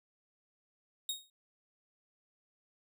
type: tone with exponential decay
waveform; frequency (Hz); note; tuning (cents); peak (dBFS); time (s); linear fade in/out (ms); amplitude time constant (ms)
sawtooth; 3744; A#7; +7; -28; 1.09-1.3; 2; 44
effects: none